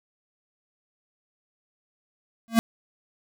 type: tone with exponential growth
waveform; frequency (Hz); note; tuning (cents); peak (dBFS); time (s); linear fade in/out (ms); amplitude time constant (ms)
square; 228.1; A#3; -37; -12; 2.48-2.59; 0; 22
effects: none